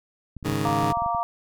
clicks, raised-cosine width 5 ms, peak -25 dBFS, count 11, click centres 0.367 / 0.428 / 0.484 / 0.528 / 0.689 / 0.832 / 0.923 / 0.972 / 1.021 / 1.062 / 1.148 s
20% pulse chord, Ab suspended fourth, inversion none, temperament just, 103.83 / 138.43 / 155.74 Hz, Ab2 / Db3 / Eb3, 0 / -2 / +2 cents, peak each -24 dBFS, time 0.44-0.93 s, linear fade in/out 20 ms
harmonic tone, 233.1 Hz, A#3, in tune, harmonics 3 / 4 / 5, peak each -26 / -27 / -28 dBFS, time 0.65-1.23 s, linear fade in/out 0 ms
effects none

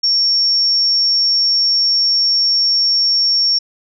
sine tone, 5490 Hz, F8, 31 cents flat, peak -11 dBFS, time 0.03-3.59 s, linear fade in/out 10 ms, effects none

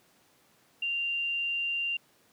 sine tone, 2781 Hz, F7, 8 cents flat, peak -28 dBFS, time 0.82-1.97 s, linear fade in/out 5 ms, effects pink hiss -64 dBFS RMS until 2.32 s + high-pass 150 Hz 12 dB/octave

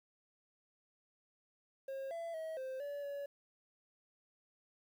triangle tone with pitch steps, 539 / 671 / 640 / 523 / 574 / 567 Hz, C#5 / E5 / D#5 / C5 / D5 / C#5, -49 / +31 / +49 / -1 / -40 / +39 cents, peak -38 dBFS, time 1.88-3.26 s, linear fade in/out 5 ms, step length 230 ms, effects 11-bit

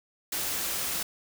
white noise, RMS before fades -31 dBFS, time 0.32-1.03 s, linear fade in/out 5 ms, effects none

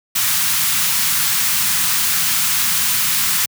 white band-stop noise, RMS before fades -17 dBFS, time 0.15-3.46 s, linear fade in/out 10 ms, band 210 to 1000 Hz, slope 24 dB/octave, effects high-pass 100 Hz 12 dB/octave

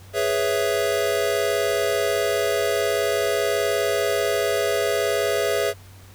square chord, C# minor seventh, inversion second, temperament equal, 415.3 / 493.9 / 554.4 / 659.3 Hz, G#4 / B4 / C#5 / E5, 0 / 0 / 0 / 0 cents, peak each -25 / -28 / -27 / -26 dBFS, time 0.13-5.74 s, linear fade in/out 50 ms, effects added 95 Hz sine -43 dBFS peak until 6.14 s + pink hiss -50 dBFS RMS until 6.14 s

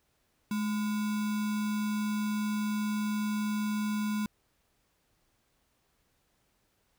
sine tone with sample-and-hold, 211.4 Hz, G#3, 31 cents sharp, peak -28 dBFS, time 0.51-4.26 s, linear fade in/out 2 ms, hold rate 1225 Hz, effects pink hiss -73 dBFS RMS until 6.98 s

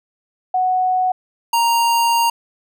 sine / square tone pair in turn, 740 / 932.3 Hz, F#5 / A#5, 0 / 0 cents, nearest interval major third, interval 400 cents, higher second, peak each -14 dBFS, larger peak neither, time 0.54-1.12 / 1.53-2.3 s, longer second, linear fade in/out 5 ms, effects none

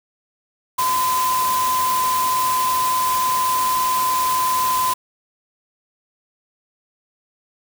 sine tone in noise, 1020 Hz, C6, 44 cents flat, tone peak -17 dBFS, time 0.78-4.94 s, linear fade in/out 10 ms, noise white, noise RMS -26 dBFS, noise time 0.78-4.94 s, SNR +6 dB, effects none

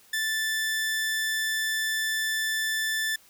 sawtooth tone, 1760 Hz, A6, in tune, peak -22 dBFS, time 0.13-3.16 s, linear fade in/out 5 ms, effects white hiss -57 dBFS RMS until 3.29 s

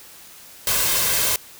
white noise with comb filter, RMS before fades -20 dBFS, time 0.67-1.36 s, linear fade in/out 2 ms, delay 1.9 ms, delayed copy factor +0.5, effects white hiss -44 dBFS RMS until 1.59 s

